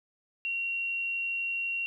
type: tone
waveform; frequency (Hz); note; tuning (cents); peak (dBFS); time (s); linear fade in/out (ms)
sine; 2746; F7; -30; -29; 0.45-1.86; 0
effects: 11-bit